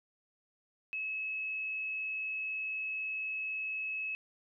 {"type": "tone", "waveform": "sine", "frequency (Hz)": 2582, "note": "E7", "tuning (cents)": -37, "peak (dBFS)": -34, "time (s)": [0.93, 4.15], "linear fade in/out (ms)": 0, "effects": []}